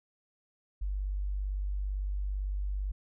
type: tone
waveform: sine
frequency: 48.91 Hz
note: G1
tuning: 3 cents flat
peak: -30 dBFS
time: 0.81-2.92 s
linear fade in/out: 10 ms
effects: none